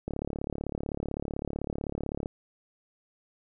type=click train; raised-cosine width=2 ms; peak=-19 dBFS; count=79; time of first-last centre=0.08-2.259 s; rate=35.8 Hz; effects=none